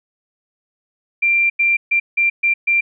sine tone bursts at uneven times, 2370 Hz, D7, 15 cents sharp, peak -12 dBFS, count 6, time 1.22-1.5 / 1.59-1.77 / 1.91-2 / 2.17-2.3 / 2.43-2.54 / 2.67-2.81 s, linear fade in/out 10 ms, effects none

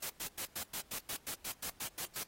white noise bursts, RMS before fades -40 dBFS, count 13, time 0.02-2.234 s, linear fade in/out 5 ms, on 78 ms, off 100 ms, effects pink hiss -65 dBFS RMS until 2.27 s + AAC 48 kbps

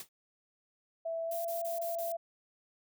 white noise with exponential decay, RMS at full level -39 dBFS, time 0-0.09 s, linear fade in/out 2 ms, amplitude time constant 19 ms
sine tone with pitch glide, 659.3 to 672.4 Hz, E5 to E5, 0 to +34 cents, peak -33 dBFS, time 1.05-2.17 s, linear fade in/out 10 ms, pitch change +34 cents, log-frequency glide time 1.26-1.34 s
violet noise bursts, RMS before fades -43 dBFS, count 5, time 1.31-2.122 s, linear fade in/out 5 ms, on 140 ms, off 28 ms
effects none

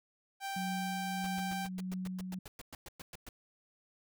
sawtooth tone, 784 Hz, G5, in tune, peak -33 dBFS, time 0.4-1.69 s, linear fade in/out 50 ms
sine tone with tremolo, 185 Hz, F#3, in tune, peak -35 dBFS, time 0.56-2.39 s, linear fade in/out 5 ms, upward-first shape triangle, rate 1.6 Hz, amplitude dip 35%
pink noise bursts, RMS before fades -47 dBFS, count 16, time 1.24-3.29 s, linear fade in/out 2 ms, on 25 ms, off 110 ms
effects none

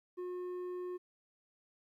square tone with low-pass filter, 360 Hz, F#4, 47 cents flat, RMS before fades -41 dBFS, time 0.17-0.98 s, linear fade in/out 20 ms, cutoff 830 Hz, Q 0.75, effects 13-bit

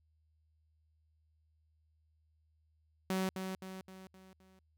sawtooth tone with echo, 188.5 Hz, F#3, 32 cents sharp, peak -28 dBFS, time 3.1-3.29 s, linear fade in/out 2 ms, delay 260 ms, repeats 5, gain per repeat -6 dB, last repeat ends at 4.59 s, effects added 78 Hz sine -70 dBFS peak until 4.77 s

